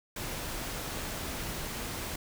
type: noise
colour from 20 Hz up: pink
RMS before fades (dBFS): -37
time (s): 0.16-2.16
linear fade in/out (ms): 5
effects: none